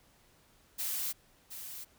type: noise with echo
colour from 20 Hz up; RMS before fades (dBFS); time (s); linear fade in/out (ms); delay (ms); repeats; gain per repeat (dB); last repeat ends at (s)
blue; -35; 0.78-1.13; 20; 720; 1; -9; 1.85
effects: pink hiss -65 dBFS RMS until 1.98 s